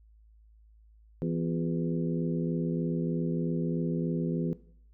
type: harmonic tone with a mistuned harmonic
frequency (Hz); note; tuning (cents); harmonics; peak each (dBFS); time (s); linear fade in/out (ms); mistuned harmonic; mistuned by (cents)
83.2; E2; +17; 2 / 3 / 4 / 5 / 6; -30 / -34 / -36 / -38 / -40; 1.22-4.53; 0; 4; +82
effects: noise-tail reverb RT60 0.6 s tail -17 dB re dry + added 54 Hz sine -55 dBFS peak until 4.93 s